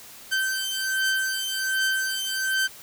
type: beating tone pair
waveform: sawtooth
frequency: 1548 / 1549.3 Hz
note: G6 / G6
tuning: -22 / -21 cents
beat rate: 1.3 Hz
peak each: -23 dBFS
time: 0.31-2.68 s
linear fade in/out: 20 ms
effects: white hiss -45 dBFS RMS until 2.82 s